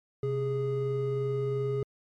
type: tone pair together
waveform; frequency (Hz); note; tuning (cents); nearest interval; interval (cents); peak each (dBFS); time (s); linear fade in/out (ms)
triangle; 130.4 / 414; C3 / G#4; -5 / -5; octave + minor sixth; 2000; -29 / -27; 0.23-1.83; 2
effects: MP3 96 kbps